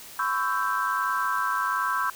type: chord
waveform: sine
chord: C# half-diminished seventh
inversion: third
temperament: equal with one note detuned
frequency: 1007.4 / 1108.7 / 1318.5 / 1568 Hz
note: B5 / C#6 / E6 / G6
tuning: +34 / 0 / 0 / 0 cents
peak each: -29 dBFS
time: 0.19-2.1 s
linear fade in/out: 2 ms
effects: white hiss -44 dBFS RMS until 2.15 s